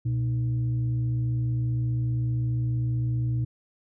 sine tone with frequency modulation, 121.1 Hz, B2, 34 cents flat, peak -23 dBFS, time 0.05-3.45 s, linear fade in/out 10 ms, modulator 187 Hz, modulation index 0.33, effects none

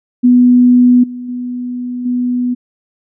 sine tone with level steps, 246.9 Hz, B3, in tune, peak -4 / -22 / -18 / -12 dBFS, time 0.23-2.55 s, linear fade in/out 20 ms, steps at 1.03 / 1.28 / 2.05 s, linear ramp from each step 10 ms, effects none

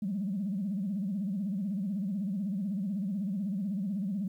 sine tone with vibrato, 196 Hz, G3, in tune, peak -29 dBFS, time 0.02-4.28 s, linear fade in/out 5 ms, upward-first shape sine, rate 16 Hz, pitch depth 160 cents each way, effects tanh soft clip ceiling -25 dBFS + 11-bit

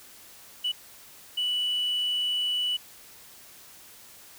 sine tone bursts at uneven times, 2960 Hz, F#7, in tune, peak -23 dBFS, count 2, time 0.64-0.72 / 1.37-2.77 s, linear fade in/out 10 ms, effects tanh soft clip ceiling -22 dBFS + white hiss -50 dBFS RMS until 4.38 s

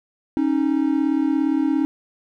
triangle tone pair together, 274.3 / 311.6 Hz, C#4 / D#4, -18 / +3 cents, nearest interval major second, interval 221 cents, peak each -18 / -18 dBFS, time 0.37-1.85 s, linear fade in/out 0 ms, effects none

